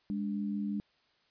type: tone pair together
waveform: sine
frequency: 205 / 290.6 Hz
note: G#3 / D4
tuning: -22 / -18 cents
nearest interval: tritone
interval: 604 cents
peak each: -32 / -39 dBFS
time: 0.1-0.8 s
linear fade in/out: 0 ms
effects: white hiss -70 dBFS RMS until 1.3 s + resampled to 11025 Hz